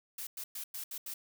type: noise bursts at uneven times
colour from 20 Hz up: blue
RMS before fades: -41 dBFS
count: 6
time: 0.18-0.27 / 0.37-0.44 / 0.55-0.64 / 0.74-0.84 / 0.91-0.98 / 1.06-1.14 s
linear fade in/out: 5 ms
effects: none